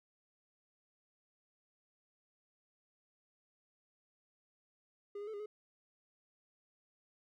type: tone with pitch steps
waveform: triangle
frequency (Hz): 406.7 / 412.3 / 438.4 / 407.2 / 423.5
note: G#4 / G#4 / A4 / G#4 / G#4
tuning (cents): -36 / -13 / -6 / -34 / +34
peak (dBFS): -39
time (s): 5.15-5.46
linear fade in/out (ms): 5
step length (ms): 62
effects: none